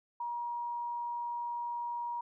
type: tone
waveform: sine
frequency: 952 Hz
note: A#5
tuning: 36 cents sharp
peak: -34 dBFS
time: 0.2-2.21 s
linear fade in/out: 5 ms
effects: none